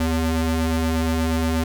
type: ring-modulated tone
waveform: 45% pulse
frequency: 161.6 Hz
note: E3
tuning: 34 cents flat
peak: -16 dBFS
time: 0-1.64 s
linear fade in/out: 5 ms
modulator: 85 Hz
effects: none